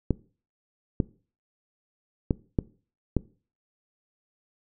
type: clicks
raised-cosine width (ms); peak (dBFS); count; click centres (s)
3; -9; 5; 0.107 / 1.002 / 2.308 / 2.588 / 3.167
effects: noise-tail reverb RT60 0.4 s tail -21 dB re dry